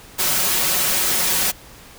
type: noise with comb filter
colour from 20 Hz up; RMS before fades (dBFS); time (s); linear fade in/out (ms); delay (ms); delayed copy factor
white; -19; 0.18-1.52; 20; 5.4; +0.55
effects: pink hiss -43 dBFS RMS until 1.98 s